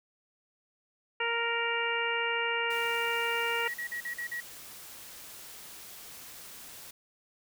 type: harmonic tone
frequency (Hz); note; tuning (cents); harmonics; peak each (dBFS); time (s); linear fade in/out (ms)
466.2; A#4; 0; 1 / 2 / 3 / 4 / 5 / 6; -35 / -35 / -35 / -35 / -35 / -35; 1.2-3.68; 5
type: noise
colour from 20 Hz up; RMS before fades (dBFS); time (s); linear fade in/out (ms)
white; -47; 2.7-6.91; 5
type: tone bursts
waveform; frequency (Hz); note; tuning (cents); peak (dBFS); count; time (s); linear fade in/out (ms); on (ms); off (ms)
sine; 1912; A#6; +43; -33; 6; 3.65-4.404; 5; 89; 44
effects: none